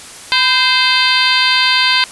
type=harmonic tone with a mistuned harmonic; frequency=519 Hz; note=C5; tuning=14 cents flat; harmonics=2 / 3 / 4 / 5 / 6 / 7 / 8 / 9; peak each=-18 / -18 / -18 / -18 / -18 / -18 / -18 / -18 dBFS; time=0.32-2.04 s; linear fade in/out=0 ms; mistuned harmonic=2; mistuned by=-51 cents; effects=white hiss -33 dBFS RMS until 2.11 s + resampled to 24000 Hz